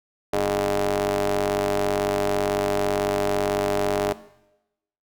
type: ring-modulated tone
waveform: sawtooth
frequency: 98 Hz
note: G2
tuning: in tune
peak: -14 dBFS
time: 0.33-4.13 s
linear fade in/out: 5 ms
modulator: 512 Hz
effects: noise-tail reverb RT60 0.9 s tail -17 dB re dry